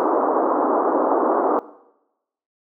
pink band-pass noise, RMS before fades -19 dBFS, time 0-1.59 s, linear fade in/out 0 ms, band 280 to 1200 Hz, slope 48 dB/octave, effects noise-tail reverb RT60 0.9 s tail -19 dB re dry

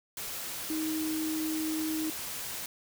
sine tone in noise, 314.2 Hz, D#4, 17 cents sharp, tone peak -30 dBFS, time 0.7-2.1 s, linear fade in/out 2 ms, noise white, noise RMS -38 dBFS, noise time 0.17-2.66 s, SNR +5 dB, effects none

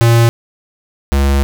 square tone pair in turn, 116.54 / 69.3 Hz, A#2 / C#2, 0 / 0 cents, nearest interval major sixth, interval 900 cents, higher first, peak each -7 / -10 dBFS, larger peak first, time 0.01-0.29 / 1.12-1.43 s, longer second, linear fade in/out 0 ms, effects none

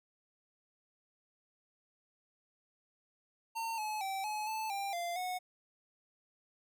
square tone with pitch steps, 909 / 856 / 774 / 851 / 875 / 793 / 692 / 732 Hz, A#5 / A5 / G5 / G#5 / A5 / G5 / F5 / F#5, -44 / -48 / -22 / +42 / -10 / +20 / -16 / -19 cents, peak -36 dBFS, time 3.55-5.39 s, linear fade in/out 20 ms, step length 230 ms, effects none

